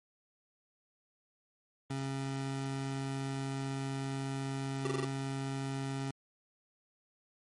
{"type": "tone", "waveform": "25% pulse", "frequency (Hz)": 135.8, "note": "C#3", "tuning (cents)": -35, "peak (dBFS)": -31, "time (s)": [1.9, 6.11], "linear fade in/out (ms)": 5}
{"type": "tone bursts", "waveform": "square", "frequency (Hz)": 387.6, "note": "G4", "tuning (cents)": -20, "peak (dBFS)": -32, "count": 5, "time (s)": [4.85, 5.046], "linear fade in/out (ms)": 2, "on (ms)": 20, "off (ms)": 24}
{"effects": ["MP3 48 kbps"]}